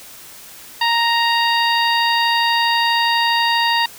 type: harmonic tone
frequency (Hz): 932.3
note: A#5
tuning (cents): 0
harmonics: 1 / 2 / 3 / 4 / 5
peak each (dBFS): -17 / -20 / -22 / -23 / -24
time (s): 0.81-3.86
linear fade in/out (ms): 5
effects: white hiss -39 dBFS RMS until 3.98 s